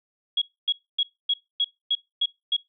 sine tone bursts, 3322 Hz, G#7, in tune, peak -19 dBFS, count 8, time 0.37-2.566 s, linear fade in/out 5 ms, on 47 ms, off 260 ms, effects noise-tail reverb RT60 0.2 s tail -21 dB re dry

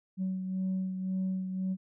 sine beating tone pair, 187.6 / 189.5 Hz, F#3 / F#3, +24 / +42 cents, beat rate 1.9 Hz, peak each -29 / -38 dBFS, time 0.17-1.77 s, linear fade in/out 50 ms, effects tanh soft clip ceiling -26 dBFS

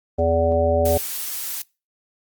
harmonic tone, 82.9 Hz, E2, 10 cents sharp, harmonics 1 / 3 / 5 / 7 / 9, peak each -22 / -28 / -24 / -18 / -25 dBFS, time 0.18-0.98 s, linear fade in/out 10 ms
blue noise, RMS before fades -28 dBFS, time 0.85-1.62 s, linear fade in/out 5 ms
effects noise-tail reverb RT60 0.3 s tail -25 dB re dry + Opus 24 kbps

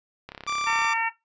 click train, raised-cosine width 0.3 ms, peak -22 dBFS, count 20, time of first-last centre 0.29-0.847 s, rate 34.1 Hz
sawtooth tone, 1174.7 Hz, D6, in tune, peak -22 dBFS, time 0.47-0.94 s, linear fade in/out 10 ms
harmonic tone, 454.5 Hz, A#4, 44 cents flat, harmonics 2 / 3 / 4 / 5 / 6, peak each -25 / -33 / -28 / -31 / -32 dBFS, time 0.66-1.1 s, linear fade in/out 20 ms
effects noise-tail reverb RT60 0.2 s tail -17 dB re dry + resampled to 16000 Hz

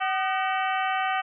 harmonic tone with a mistuned harmonic, 379.7 Hz, F#4, 45 cents sharp, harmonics 2 / 3 / 4 / 5 / 6 / 7 / 8, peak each -26 / -30 / -32 / -34 / -36 / -37 / -38 dBFS, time 0-1.22 s, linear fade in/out 20 ms, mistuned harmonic 3, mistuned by +120 cents, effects none

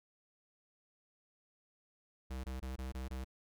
square tone bursts, 64.8 Hz, C2, 16 cents flat, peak -40 dBFS, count 6, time 2.3-3.245 s, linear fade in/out 10 ms, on 140 ms, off 21 ms, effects none

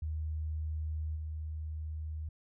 sine tone with level steps, 77.78 Hz, D#2, in tune, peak -33 / -36 dBFS, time 0.02-2.29 s, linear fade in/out 5 ms, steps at 1.15 s, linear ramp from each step 20 ms, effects none

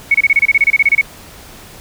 sine tone bursts, 2217 Hz, C#7, in tune, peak -6 dBFS, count 15, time 0.11-1.013 s, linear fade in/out 5 ms, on 35 ms, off 27 ms, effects pink hiss -37 dBFS RMS until 1.8 s

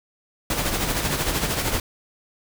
pink noise with tremolo, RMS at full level -22 dBFS, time 0.5-1.8 s, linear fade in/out 2 ms, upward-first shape sine, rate 13 Hz, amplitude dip 50%, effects none

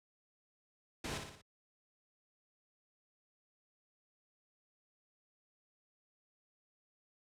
pink noise with echo, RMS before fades -40 dBFS, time 1.04-1.18 s, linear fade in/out 5 ms, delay 59 ms, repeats 4, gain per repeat -5 dB, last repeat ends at 1.416 s, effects high-pass 60 Hz 12 dB/octave + low-pass 8000 Hz 12 dB/octave

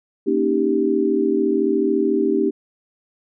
sine chord, Eb dominant seventh, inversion second, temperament equal, 233.1 / 277.2 / 311.1 / 392 Hz, Bb3 / Db4 / Eb4 / G4, 0 / 0 / 0 / 0 cents, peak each -24 / -23 / -21 / -19 dBFS, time 0.26-2.51 s, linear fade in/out 20 ms, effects none

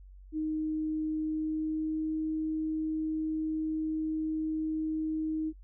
sine tone with pitch glide, 311.1 to 313.8 Hz, D#4 to D#4, 0 to +15 cents, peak -29 dBFS, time 0.32-5.53 s, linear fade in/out 50 ms, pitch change +15 cents, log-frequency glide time 1.23-2.12 s, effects noise-tail reverb RT60 0.1 s tail -26 dB re dry + added 47 Hz sine -48 dBFS peak until 5.63 s

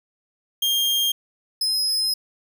40% pulse tone pair in turn, 3212 / 5099 Hz, G7 / D#8, +41 / +42 cents, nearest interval minor sixth, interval 801 cents, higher second, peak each -18 / -19 dBFS, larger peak first, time 0.62-1.12 / 1.61-2.14 s, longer second, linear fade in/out 5 ms, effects none

